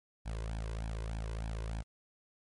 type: tone with flanger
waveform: sawtooth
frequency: 55 Hz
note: A1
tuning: in tune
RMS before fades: -38 dBFS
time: 0.25-1.83 s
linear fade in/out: 20 ms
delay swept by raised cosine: 1.2 to 2.02 ms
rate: 3.3 Hz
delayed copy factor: +0.85
effects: MP3 48 kbps